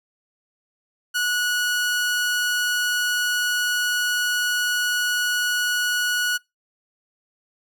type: tone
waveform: sawtooth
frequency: 1464 Hz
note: F#6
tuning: 19 cents flat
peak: -17 dBFS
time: 1.14-6.38 s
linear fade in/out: 20 ms
effects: noise-tail reverb RT60 0.2 s tail -24 dB re dry